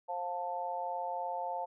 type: harmonic tone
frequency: 176.7 Hz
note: F3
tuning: 21 cents sharp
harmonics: 3 / 4 / 5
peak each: -41 / -38 / -37 dBFS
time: 0.08-1.66 s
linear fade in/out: 20 ms
effects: none